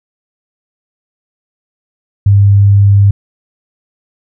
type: tone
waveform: sine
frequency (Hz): 100.3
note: G2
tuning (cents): +40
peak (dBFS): -3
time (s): 2.26-3.11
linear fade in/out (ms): 5
effects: none